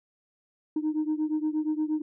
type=beating tone pair; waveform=sine; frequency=305.3 / 313.8 Hz; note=D#4 / D#4; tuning=-33 / +15 cents; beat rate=8.5 Hz; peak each=-26 / -28 dBFS; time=0.76-2.02 s; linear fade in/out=5 ms; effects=tanh soft clip ceiling -21 dBFS